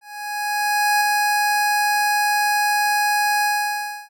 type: tone with ADSR envelope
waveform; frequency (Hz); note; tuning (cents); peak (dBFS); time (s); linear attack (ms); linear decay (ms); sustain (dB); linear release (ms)
25% pulse; 830.6; G#5; 0; -11; 0.01-4.09; 1000; 4; -2; 650
effects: none